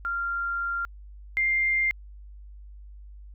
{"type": "tone pair in turn", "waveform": "sine", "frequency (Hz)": [1388, 2103], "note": ["F6", "C7"], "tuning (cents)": [-11, 8], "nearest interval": "perfect fifth", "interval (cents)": 719, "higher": "second", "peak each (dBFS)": [-26, -21], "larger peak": "second", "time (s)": [[0.05, 0.85], [1.37, 1.91]], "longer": "first", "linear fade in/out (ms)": 0, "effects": ["added 50 Hz sine -42 dBFS peak until 3.34 s"]}